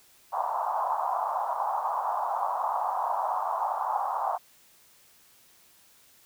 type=band-pass noise; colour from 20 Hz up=pink; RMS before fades=-29 dBFS; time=0.32-4.38 s; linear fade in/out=20 ms; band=710 to 1100 Hz; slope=48 dB/octave; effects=white hiss -59 dBFS RMS until 6.25 s